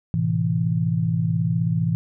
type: chord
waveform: sine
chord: A minor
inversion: none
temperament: equal with one note detuned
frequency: 110 / 128.94 / 164.81 Hz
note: A2 / C3 / E3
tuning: 0 / -25 / 0 cents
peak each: -24 / -26 / -21 dBFS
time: 0.14-1.95 s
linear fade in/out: 0 ms
effects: none